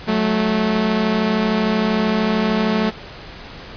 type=tone pair together; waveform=sawtooth; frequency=185 / 218.1 Hz; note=F#3 / A3; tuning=0 / -15 cents; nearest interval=minor third; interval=285 cents; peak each=-18 / -13 dBFS; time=0.07-2.91 s; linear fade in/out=20 ms; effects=pink hiss -36 dBFS RMS until 3.76 s + resampled to 11025 Hz